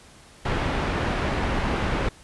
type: low-pass noise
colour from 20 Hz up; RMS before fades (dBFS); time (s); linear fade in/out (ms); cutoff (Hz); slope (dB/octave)
pink; -25; 0.45-2.09; 5; 2300; 12
effects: pink hiss -50 dBFS RMS until 2.23 s + resampled to 24000 Hz